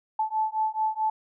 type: beating tone pair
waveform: sine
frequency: 869 / 873.6 Hz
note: A5 / A5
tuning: -22 / -13 cents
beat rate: 4.6 Hz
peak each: -27 dBFS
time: 0.19-1.1 s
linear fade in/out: 5 ms
effects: none